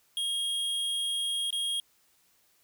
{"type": "tone with dropouts", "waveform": "square", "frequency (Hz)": 3260, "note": "G#7", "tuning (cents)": -33, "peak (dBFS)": -29, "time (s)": [0.17, 1.8], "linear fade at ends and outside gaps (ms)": 1, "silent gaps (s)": [1.505, 1.527], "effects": ["white hiss -67 dBFS RMS until 2.63 s"]}